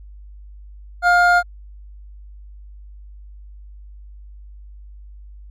triangle tone pair together, 706.5 / 1413 Hz, F5 / F6, +20 / +20 cents, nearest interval octave, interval 1200 cents, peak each -12 dBFS, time 1.02-1.43 s, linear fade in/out 50 ms, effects added 50 Hz sine -37 dBFS peak until 5.5 s

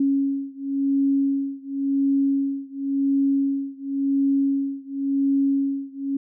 sine beating tone pair, 275.3 / 276.23 Hz, C#4 / C#4, -12 / -6 cents, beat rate 0.93 Hz, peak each -22 / -23 dBFS, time 0-6.17 s, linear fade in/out 5 ms, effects none

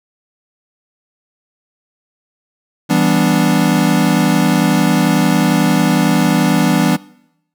square chord, E minor seventh, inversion none, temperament equal, 164.81 / 196 / 246.9 / 293.7 Hz, E3 / G3 / B3 / D4, 0 / 0 / 0 / 0 cents, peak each -17 dBFS, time 2.89-6.97 s, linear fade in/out 20 ms, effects noise-tail reverb RT60 0.8 s tail -22 dB re dry

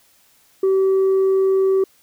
sine tone, 383.7 Hz, G4, 37 cents flat, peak -11 dBFS, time 0.63-1.84 s, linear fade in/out 5 ms, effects tanh soft clip ceiling -12 dBFS + white hiss -56 dBFS RMS until 2.02 s

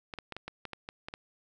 clicks, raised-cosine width 0.3 ms, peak -23 dBFS, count 10, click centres 0.138 / 0.187 / 0.323 / 0.366 / 0.48 / 0.653 / 0.733 / 0.889 / 1.085 / 1.139 s, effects none

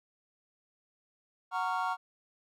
triangle chord, Gb major seventh, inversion none, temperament just, 740 / 925 / 1110 / 1387.5 Hz, Gb5 / Bb5 / Db6 / F6, 0 / -14 / +2 / -12 cents, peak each -33 / -33 / -33 / -35 dBFS, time 1.51-1.97 s, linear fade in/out 50 ms, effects none

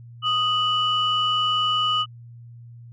sine tone pair together, 1244.5 / 2960 Hz, D#6 / F#7, 0 / 0 cents, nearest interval octave + minor third, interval 1500 cents, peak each -21 dBFS, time 0.22-2.06 s, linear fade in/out 50 ms, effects tanh soft clip ceiling -12 dBFS + added 118 Hz sine -40 dBFS peak until 2.92 s

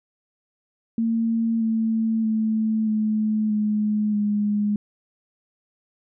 sine tone with pitch steps, 227.6 / 223.4 / 219.3 / 215.3 / 211.4 / 207.5 Hz, A#3 / A3 / A3 / A3 / G#3 / G#3, -41 / +27 / -6 / -37 / +31 / -1 cents, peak -19 dBFS, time 0.98-4.76 s, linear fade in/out 2 ms, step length 630 ms, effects none

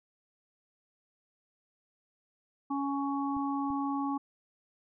harmonic tone, 278.6 Hz, C#4, 9 cents sharp, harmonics 1 / 3 / 4, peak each -31 / -36 / -37 dBFS, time 2.7-4.18 s, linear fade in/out 10 ms
clicks, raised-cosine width 5 ms, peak -36 dBFS, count 2, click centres 3.367 / 3.704 s
effects none

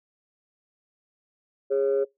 sine tone pair together, 410.1 / 547.4 Hz, G#4 / C#5, -22 / -22 cents, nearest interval perfect fourth, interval 500 cents, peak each -21 / -24 dBFS, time 1.7-2.05 s, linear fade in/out 20 ms, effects noise-tail reverb RT60 0.2 s tail -26 dB re dry + tanh soft clip ceiling -16 dBFS

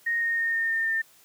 sine tone with pitch steps, 1861 / 1849.2 / 1837.5 / 1825.9 / 1814.3 / 1802.8 Hz, A#6 / A#6 / A#6 / A#6 / A#6 / A6, -3 / -14 / -25 / -36 / -47 / +42 cents, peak -23 dBFS, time 0.06-1.02 s, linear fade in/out 10 ms, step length 160 ms, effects white hiss -57 dBFS RMS until 1.24 s + high-pass 80 Hz 12 dB/octave

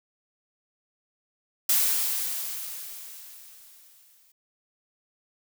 blue noise with exponential decay, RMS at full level -21 dBFS, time 1.69-4.32 s, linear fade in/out 5 ms, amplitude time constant 570 ms, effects none

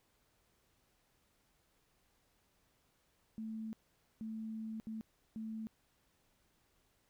sine tone bursts at uneven times, 220.6 Hz, A3, 5 cents sharp, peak -40 dBFS, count 4, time 3.38-3.73 / 4.21-4.8 / 4.87-5.01 / 5.36-5.67 s, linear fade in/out 0 ms, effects pink hiss -75 dBFS RMS until 7.09 s

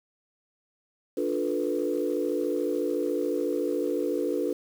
sine chord, B half-diminished seventh, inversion first, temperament equal with one note detuned, 293.7 / 353.9 / 440 / 493.9 Hz, D4 / F4 / A4 / B4, 0 / +23 / 0 / 0 cents, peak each -30 dBFS, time 1.17-4.53 s, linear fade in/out 5 ms, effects tanh soft clip ceiling -15 dBFS + 8-bit

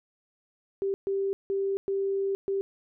sine tone bursts at uneven times, 392 Hz, G4, in tune, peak -25 dBFS, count 5, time 0.82-0.94 / 1.07-1.33 / 1.5-1.77 / 1.88-2.35 / 2.48-2.61 s, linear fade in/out 0 ms, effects none

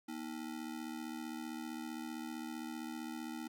square ring-modulated tone, 277.2 Hz, C#4, in tune, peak -39 dBFS, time 0.08-3.48 s, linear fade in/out 10 ms, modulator 37.7 Hz, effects 13-bit

